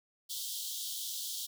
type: high-pass noise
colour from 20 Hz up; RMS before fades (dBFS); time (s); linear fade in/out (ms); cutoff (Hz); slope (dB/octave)
pink; -39; 0.29-1.47; 20; 3100; 96
effects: none